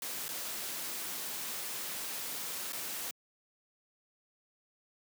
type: noise with dropouts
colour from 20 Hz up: white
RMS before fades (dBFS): -39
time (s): 0.02-3.11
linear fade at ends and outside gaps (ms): 2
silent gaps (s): 0.282-0.289 / 2.723-2.73
effects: high-pass 150 Hz 12 dB/octave